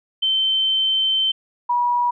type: tone pair in turn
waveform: sine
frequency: 3094 / 967.8 Hz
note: G7 / B5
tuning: -23 / -35 cents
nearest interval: octave + minor sixth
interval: 2012 cents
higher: first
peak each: -16 dBFS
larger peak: neither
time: 0.22-1.32 / 1.69-2.11 s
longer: first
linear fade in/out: 10 ms
effects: none